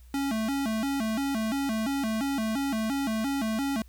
square tone with vibrato, 246.9 Hz, B3, in tune, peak -27 dBFS, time 0.14-3.82 s, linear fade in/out 2 ms, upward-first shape square, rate 2.9 Hz, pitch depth 200 cents each way, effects added 60 Hz sine -48 dBFS peak until 3.88 s + white hiss -64 dBFS RMS until 3.88 s

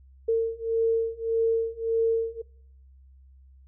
sine beating tone pair, 453.4 / 455.1 Hz, A#4 / A#4, -48 / -42 cents, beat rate 1.7 Hz, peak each -26 / -25 dBFS, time 0.28-2.42 s, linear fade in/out 10 ms, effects noise-tail reverb RT60 0.7 s tail -25 dB re dry + added 66 Hz sine -50 dBFS peak until 3.67 s

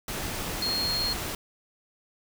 sine tone in noise, 4256 Hz, C8, 29 cents sharp, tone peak -26 dBFS, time 0.62-1.13 s, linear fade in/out 2 ms, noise pink, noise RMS -33 dBFS, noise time 0.08-1.35 s, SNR +4 dB, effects none

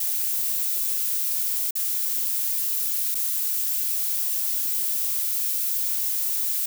violet noise with dropouts, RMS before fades -25 dBFS, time 0-6.66 s, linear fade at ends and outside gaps 5 ms, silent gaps 1.708-1.753 / 3.146-3.151 s, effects none

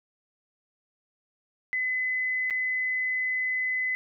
sine tone with dropouts, 2020 Hz, B6, 39 cents sharp, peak -25 dBFS, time 1.73-3.95 s, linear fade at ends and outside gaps 0 ms, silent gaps 2.5-2.507 s, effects none

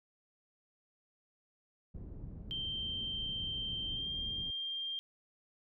pink low-pass noise, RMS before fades -46 dBFS, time 1.94-4.51 s, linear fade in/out 10 ms, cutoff 230 Hz, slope 12 dB/octave
sine tone with pitch glide, 3136 to 3191 Hz, G7 to G7, 0 to +30 cents, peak -36 dBFS, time 2.51-4.99 s, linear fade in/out 0 ms, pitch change +30 cents, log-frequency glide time 3.87-4.09 s
effects none

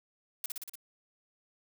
blue noise with echo, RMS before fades -35 dBFS, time 0.44-0.46 s, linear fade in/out 2 ms, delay 59 ms, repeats 5, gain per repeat -2 dB, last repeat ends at 0.755 s, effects none

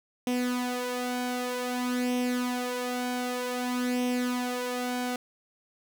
sawtooth tone with flanger, 248.1 Hz, B3, 8 cents sharp, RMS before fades -30 dBFS, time 0.27-5.16 s, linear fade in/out 2 ms, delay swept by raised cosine 0.34 to 2.74 ms, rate 0.53 Hz, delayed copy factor +0.65, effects none

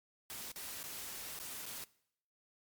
white noise with dropouts, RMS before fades -45 dBFS, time 0.3-1.84 s, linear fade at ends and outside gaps 0 ms, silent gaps 0.517-0.56 / 0.83-0.839 / 1.39-1.399 / 1.656-1.663 s, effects noise-tail reverb RT60 0.7 s tail -21 dB re dry + MP3 96 kbps

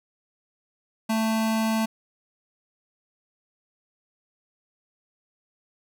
square tone pair together, 221.8 / 887 Hz, A3 / A5, +14 / +14 cents, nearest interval 2 octaves, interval 2400 cents, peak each -23 / -32 dBFS, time 1.09-1.86 s, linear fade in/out 10 ms, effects none

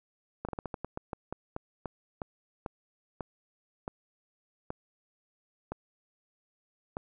slowing click train, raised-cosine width 1 ms, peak -21 dBFS, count 19, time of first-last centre 0.45-6.969 s, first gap 37 ms, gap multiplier 1.23, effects none

